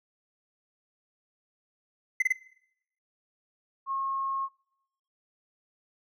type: tone bursts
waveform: triangle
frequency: 2045 Hz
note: C7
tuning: 40 cents flat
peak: -19 dBFS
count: 3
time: 2.2-2.325 s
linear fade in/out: 5 ms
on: 23 ms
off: 28 ms
type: tone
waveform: sine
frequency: 1083 Hz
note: C#6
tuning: 41 cents flat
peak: -28 dBFS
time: 3.86-4.49 s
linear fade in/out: 50 ms
effects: noise-tail reverb RT60 0.8 s tail -21 dB re dry